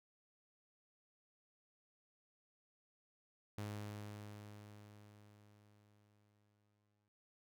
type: tone with exponential decay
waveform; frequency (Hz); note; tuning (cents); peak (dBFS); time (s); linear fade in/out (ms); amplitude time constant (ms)
sawtooth; 104.2; G#2; +6; -38; 3.58-7.08; 0; 760
effects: none